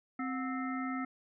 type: harmonic tone with a mistuned harmonic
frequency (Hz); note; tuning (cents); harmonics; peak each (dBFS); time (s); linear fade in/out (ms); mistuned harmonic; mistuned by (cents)
261.6; C4; 0; 1 / 3 / 5 / 7 / 8; -35 / -44 / -40 / -48 / -46; 0.19-1.05; 5; 3; -130
effects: none